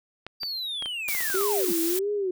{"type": "clicks", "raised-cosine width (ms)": 0.3, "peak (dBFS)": -20, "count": 10, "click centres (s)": [0.266, 0.433, 0.824, 0.859, 1.087, 1.149, 1.206, 1.302, 1.352, 1.411]}
{"type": "linear sweep", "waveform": "triangle", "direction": "down", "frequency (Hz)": [4734, 140], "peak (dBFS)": -28, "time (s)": [0.4, 1.73], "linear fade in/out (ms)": 20}
{"type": "noise", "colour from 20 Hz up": "blue", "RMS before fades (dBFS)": -29, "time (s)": [1.08, 1.99], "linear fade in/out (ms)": 2}
{"type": "tone with vibrato", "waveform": "sine", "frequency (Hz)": 370, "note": "F#4", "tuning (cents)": 0, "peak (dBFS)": -24, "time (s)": [1.34, 2.31], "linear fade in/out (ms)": 5, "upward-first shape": "sine", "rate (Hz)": 1.6, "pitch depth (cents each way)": 200}
{"effects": []}